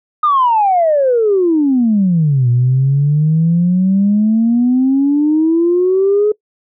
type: exponential two-way sweep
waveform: sine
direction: down then up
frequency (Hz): 1244.5 to 119.7 to 427.2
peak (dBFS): -8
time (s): 0.23-6.32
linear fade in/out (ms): 5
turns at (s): 2.49
effects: noise-tail reverb RT60 0.1 s tail -23 dB re dry + tanh soft clip ceiling -4 dBFS